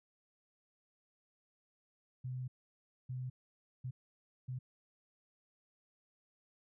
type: tone bursts at uneven times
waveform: sine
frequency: 127.4 Hz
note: C3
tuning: 46 cents flat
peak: -38 dBFS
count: 4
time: 2.24-2.48 / 3.09-3.3 / 3.84-3.91 / 4.48-4.59 s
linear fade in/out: 10 ms
effects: none